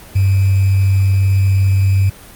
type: tone with sample-and-hold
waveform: sine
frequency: 96.7 Hz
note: G2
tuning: 23 cents flat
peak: -9 dBFS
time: 0.15-2.1 s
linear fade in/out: 10 ms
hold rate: 2450 Hz
effects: pink hiss -38 dBFS RMS until 2.35 s + Opus 32 kbps